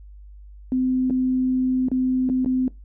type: tone with dropouts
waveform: sine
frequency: 256.8 Hz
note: C4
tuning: 32 cents flat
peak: -18 dBFS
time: 0.72-2.68 s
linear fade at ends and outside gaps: 1 ms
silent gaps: 1.099-1.106 / 1.885-1.916 / 2.291-2.298 / 2.447-2.46 s
effects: noise-tail reverb RT60 0.2 s tail -20 dB re dry + added 50 Hz sine -40 dBFS peak until 2.84 s